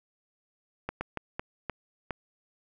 slowing click train, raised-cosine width 0.5 ms, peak -17 dBFS, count 6, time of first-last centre 0.89-2.108 s, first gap 120 ms, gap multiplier 1.36, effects none

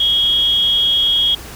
sine tone with amplitude modulation, 3285 Hz, G#7, 20 cents flat, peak -9 dBFS, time 0-1.35 s, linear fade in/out 5 ms, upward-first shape sine, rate 300 Hz, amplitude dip 55%, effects added 60 Hz sine -38 dBFS peak until 1.55 s + pink hiss -34 dBFS RMS until 1.55 s

